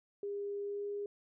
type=tone with pitch glide; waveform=sine; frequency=404.7 to 407.8 Hz; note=G#4 to G#4; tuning=-45 to -32 cents; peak=-36 dBFS; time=0.23-1.06 s; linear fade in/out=2 ms; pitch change=+13 cents; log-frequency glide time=0.61-0.87 s; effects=none